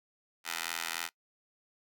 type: tone with high-pass filter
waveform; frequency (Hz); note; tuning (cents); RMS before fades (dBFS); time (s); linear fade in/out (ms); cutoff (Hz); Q
15% pulse; 83.4; E2; +21; -37; 0.44-1.1; 50; 1600; 0.76
effects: noise-tail reverb RT60 0.1 s tail -22 dB re dry